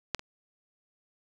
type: clicks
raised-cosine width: 0.2 ms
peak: -10 / -24 dBFS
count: 2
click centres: 0.147 / 0.194 s
effects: none